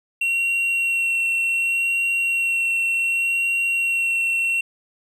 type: tone with vibrato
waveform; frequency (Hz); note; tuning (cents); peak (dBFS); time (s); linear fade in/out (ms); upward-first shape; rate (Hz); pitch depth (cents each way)
triangle; 2732; F7; -39; -17; 0.21-4.61; 5; sine; 0.67; 10
effects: none